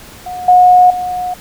sine tone with level steps, 725 Hz, F#5, 35 cents flat, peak -21 / -3 / -16 dBFS, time 0.26-1.34 s, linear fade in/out 5 ms, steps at 0.48 / 0.9 s, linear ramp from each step 5 ms, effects pink hiss -36 dBFS RMS until 1.4 s

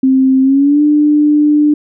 sine tone with pitch glide, 263.6 to 297.6 Hz, C4 to D4, +13 to +23 cents, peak -6 dBFS, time 0.03-1.74 s, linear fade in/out 5 ms, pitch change +210 cents, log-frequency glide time 0.42-0.82 s, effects none

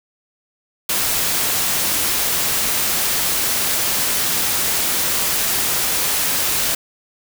white noise, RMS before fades -19 dBFS, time 0.89-6.75 s, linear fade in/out 5 ms, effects none

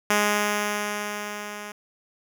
5% pulse tone with level ramp, 207.7 Hz, G#3, in tune, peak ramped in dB -7 to -24 dBFS, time 0.1-1.72 s, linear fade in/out 5 ms, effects none

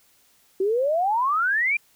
sine exponential sweep, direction up, 370 to 2435 Hz, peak -19 dBFS, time 0.6-1.77 s, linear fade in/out 5 ms, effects white hiss -60 dBFS RMS until 1.95 s

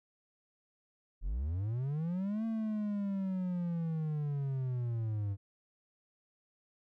triangle linear two-way sweep, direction up then down, 36.79 to 226.5 to 97.2 Hz, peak -30 dBFS, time 1.21-5.37 s, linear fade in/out 50 ms, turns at 2.45 s, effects none

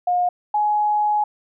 sine tone pair in turn, 715 / 839.7 Hz, F5 / G#5, +41 / +19 cents, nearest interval minor third, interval 278 cents, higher second, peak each -16 dBFS, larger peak neither, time 0.07-0.29 / 0.54-1.24 s, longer second, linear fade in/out 5 ms, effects none

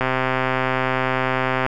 click train, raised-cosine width 0.5 ms, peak -5 dBFS, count 216, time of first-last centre 0.01-1.664 s, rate 130 Hz, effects none

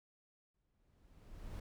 brown noise with exponential growth, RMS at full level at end -44 dBFS, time 0.54-1.6 s, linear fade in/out 5 ms, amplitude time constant 230 ms, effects none

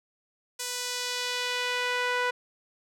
sawtooth tone with band-pass filter sweep, 493.9 Hz, B4, in tune, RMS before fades -30 dBFS, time 0.59-2.31 s, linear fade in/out 10 ms, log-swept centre 7700 to 1500 Hz, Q 1, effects none

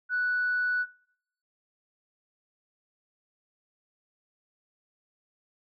sine tone, 1480 Hz, F#6, in tune, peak -24 dBFS, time 0.09-0.86 s, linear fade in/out 50 ms, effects noise-tail reverb RT60 0.7 s tail -23 dB re dry + tanh soft clip ceiling -20 dBFS

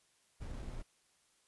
brown noise with sample-and-hold, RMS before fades -43 dBFS, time 0.4-0.83 s, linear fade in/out 20 ms, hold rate 7350 Hz, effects white hiss -72 dBFS RMS until 1.47 s + resampled to 24000 Hz

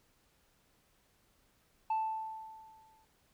sine tone with exponential decay, 880 Hz, A5, in tune, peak -26 dBFS, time 1.9-3.05 s, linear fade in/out 5 ms, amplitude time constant 250 ms, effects tanh soft clip ceiling -28 dBFS + pink hiss -71 dBFS RMS until 3.33 s

